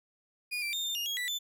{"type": "tone with pitch steps", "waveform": "35% pulse", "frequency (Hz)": [2448, 2350, 3643, 3608, 2837, 3298, 1968, 3521], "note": ["D#7", "D7", "A#7", "A7", "F7", "G#7", "B6", "A7"], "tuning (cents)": [-29, 1, -41, 43, 27, -13, -7, 0], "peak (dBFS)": -30, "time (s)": [0.51, 1.39], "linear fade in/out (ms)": 20, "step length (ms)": 110, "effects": []}